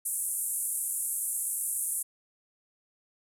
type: band-pass noise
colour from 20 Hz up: pink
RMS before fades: -32 dBFS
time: 0.05-2.03 s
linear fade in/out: 10 ms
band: 8500 to 12000 Hz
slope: 48 dB/octave
effects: none